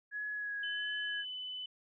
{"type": "tone with vibrato", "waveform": "sine", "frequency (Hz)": 1675, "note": "G#6", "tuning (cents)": 14, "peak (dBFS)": -36, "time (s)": [0.11, 1.25], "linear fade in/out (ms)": 50, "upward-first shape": "sine", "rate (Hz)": 1.5, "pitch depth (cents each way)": 17}
{"type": "tone with pitch glide", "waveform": "sine", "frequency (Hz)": [3028, 3007], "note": ["F#7", "F#7"], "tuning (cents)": [39, 27], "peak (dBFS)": -39, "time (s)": [0.63, 1.66], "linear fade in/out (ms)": 5, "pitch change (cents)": -12, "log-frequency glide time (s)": [1.03, 1.3]}
{"effects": []}